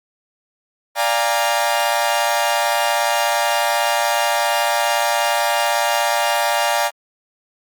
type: chord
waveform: sawtooth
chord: Bb dominant seventh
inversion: first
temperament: equal with one note detuned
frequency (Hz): 587.3 / 698.5 / 815.9 / 932.3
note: D5 / F5 / Ab5 / Bb5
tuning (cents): 0 / 0 / -31 / 0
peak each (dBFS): -18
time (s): 0.95-6.91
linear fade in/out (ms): 50
effects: Opus 48 kbps

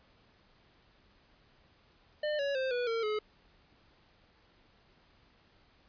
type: tone with pitch steps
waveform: square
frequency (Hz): 602 / 561.7 / 524.1 / 489 / 456.2 / 425.7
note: D5 / C#5 / C5 / B4 / A#4 / G#4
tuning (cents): +43 / +23 / +3 / -17 / -37 / +43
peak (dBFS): -31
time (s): 2.23-3.19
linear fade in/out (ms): 5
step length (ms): 160
effects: pink hiss -65 dBFS RMS until 5.88 s + resampled to 11025 Hz

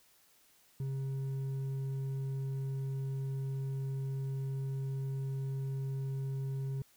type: tone with hard clipping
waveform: sine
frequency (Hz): 134.9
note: C#3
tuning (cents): -47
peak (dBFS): -35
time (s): 0.8-6.82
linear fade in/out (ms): 2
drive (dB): 4
effects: white hiss -66 dBFS RMS until 6.96 s

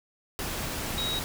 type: tone in noise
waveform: sine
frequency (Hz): 3810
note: A#7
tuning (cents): +37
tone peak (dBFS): -29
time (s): 0.98-1.19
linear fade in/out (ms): 0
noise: pink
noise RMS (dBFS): -33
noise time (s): 0.39-1.24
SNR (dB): +1
effects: none

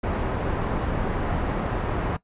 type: low-pass noise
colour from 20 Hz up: pink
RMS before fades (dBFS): -26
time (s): 0.03-2.17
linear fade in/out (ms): 10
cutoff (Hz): 1300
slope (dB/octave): 12
effects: noise-tail reverb RT60 0.1 s tail -18 dB re dry + resampled to 8000 Hz

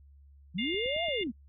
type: linear two-way sweep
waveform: sine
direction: up then down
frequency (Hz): 153.8 to 700 to 200.4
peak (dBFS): -31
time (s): 0.54-1.32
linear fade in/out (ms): 20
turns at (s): 1.04
type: harmonic tone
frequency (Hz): 704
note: F5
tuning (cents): +14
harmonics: 3 / 4 / 5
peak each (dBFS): -36 / -35 / -38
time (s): 0.58-1.24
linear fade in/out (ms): 10
type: clicks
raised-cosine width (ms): 3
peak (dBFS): -36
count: 6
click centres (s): 0.744 / 0.86 / 0.964 / 1.085 / 1.211 / 1.27
effects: noise-tail reverb RT60 0.1 s tail -25 dB re dry + added 70 Hz sine -53 dBFS peak until 1.48 s

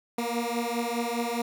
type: beating tone pair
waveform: 15% pulse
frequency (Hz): 233.5 / 238.4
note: A#3 / A#3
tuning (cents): +3 / +39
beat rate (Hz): 4.9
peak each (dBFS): -24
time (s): 0.18-1.42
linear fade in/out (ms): 5
effects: none

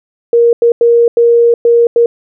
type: tone bursts at uneven times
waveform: sine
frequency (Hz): 470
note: A#4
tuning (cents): +14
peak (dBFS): -4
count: 6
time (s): 0.33-0.53 / 0.62-0.72 / 0.81-1.08 / 1.17-1.54 / 1.65-1.87 / 1.96-2.06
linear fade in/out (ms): 2
effects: none

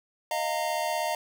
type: chord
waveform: square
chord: Eb suspended second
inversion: none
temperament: equal with one note detuned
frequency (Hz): 622.3 / 698.5 / 918.4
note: Eb5 / F5 / Bb5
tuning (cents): 0 / 0 / -26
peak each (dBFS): -32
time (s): 0.31-1.15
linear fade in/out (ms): 2
effects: none

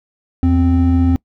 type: tone pair together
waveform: triangle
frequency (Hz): 82.4 / 261.6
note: E2 / C4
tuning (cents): 0 / 0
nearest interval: octave + minor sixth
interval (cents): 2000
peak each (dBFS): -11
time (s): 0.43-1.16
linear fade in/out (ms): 0
effects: noise-tail reverb RT60 0.1 s tail -24 dB re dry

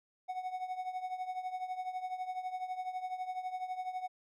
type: tone with tremolo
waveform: triangle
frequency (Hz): 740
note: F#5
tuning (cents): 0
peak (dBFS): -31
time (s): 0.28-4.08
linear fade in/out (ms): 20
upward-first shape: triangle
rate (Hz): 12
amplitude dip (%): 80
effects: none

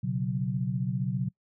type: chord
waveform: sine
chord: B suspended second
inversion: none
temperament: equal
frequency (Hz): 123.47 / 138.59 / 185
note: B2 / C#3 / F#3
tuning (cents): 0 / 0 / 0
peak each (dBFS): -31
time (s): 0.03-1.29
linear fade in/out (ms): 10
effects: noise-tail reverb RT60 0.1 s tail -24 dB re dry

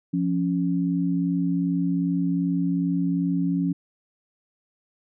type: tone pair together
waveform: sine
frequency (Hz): 174.61 / 277.2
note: F3 / C#4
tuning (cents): 0 / 0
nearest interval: minor sixth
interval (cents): 800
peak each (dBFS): -23 / -24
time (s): 0.13-3.73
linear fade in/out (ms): 10
effects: none

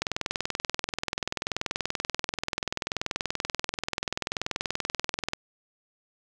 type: click train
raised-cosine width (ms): 0.2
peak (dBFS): -10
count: 111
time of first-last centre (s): 0.02-5.334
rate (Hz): 20.7
effects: none

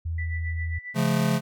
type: tone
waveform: sine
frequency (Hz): 82.41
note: E2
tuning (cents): 0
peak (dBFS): -26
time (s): 0.05-0.79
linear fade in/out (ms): 10
type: tone with tremolo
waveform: sine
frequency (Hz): 1975.5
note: B6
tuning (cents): 0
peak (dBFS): -32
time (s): 0.18-0.97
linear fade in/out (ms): 5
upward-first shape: sine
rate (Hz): 7.4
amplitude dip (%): 75
type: chord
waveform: square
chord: Db augmented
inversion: none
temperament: just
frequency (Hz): 138.59 / 173.24 / 216.5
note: Db3 / F3 / A3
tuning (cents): 0 / -14 / -28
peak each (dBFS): -26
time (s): 0.94-1.41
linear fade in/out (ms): 50
effects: none

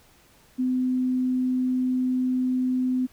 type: tone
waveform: sine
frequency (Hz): 254.7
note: C4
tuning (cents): -46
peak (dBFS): -21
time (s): 0.58-3.07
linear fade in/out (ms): 20
effects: pink hiss -57 dBFS RMS until 3.12 s

